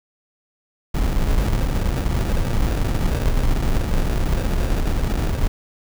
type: noise with sample-and-hold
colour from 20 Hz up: brown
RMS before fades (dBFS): -19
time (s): 0.94-5.48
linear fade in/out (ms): 10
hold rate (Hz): 1050
effects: none